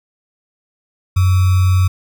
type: tone with sample-and-hold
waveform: sine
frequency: 92.5 Hz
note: F#2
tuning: in tune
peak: -9 dBFS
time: 1.16-1.88 s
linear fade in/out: 10 ms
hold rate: 1225 Hz
effects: none